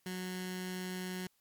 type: tone with notch filter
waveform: 15% pulse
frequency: 183.6 Hz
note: F#3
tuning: 13 cents flat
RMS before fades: -40 dBFS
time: 0.06-1.27 s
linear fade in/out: 2 ms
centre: 600 Hz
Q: 0.68
effects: white hiss -74 dBFS RMS until 1.4 s + MP3 96 kbps